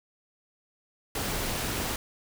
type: noise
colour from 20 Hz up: pink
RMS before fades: -31 dBFS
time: 1.15-1.96 s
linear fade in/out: 2 ms
effects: none